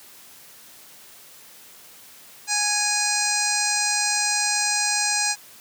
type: harmonic tone with a mistuned harmonic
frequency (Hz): 830.6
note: G#5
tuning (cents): 0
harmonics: 1 / 2 / 3 / 5 / 6 / 7 / 8 / 9 / 10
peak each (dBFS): -29 / -29 / -29 / -29 / -29 / -29 / -29 / -29 / -29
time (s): 2.47-5.36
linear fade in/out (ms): 50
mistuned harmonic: 3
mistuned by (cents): -16
effects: white hiss -47 dBFS RMS until 5.6 s + high-pass 100 Hz 12 dB/octave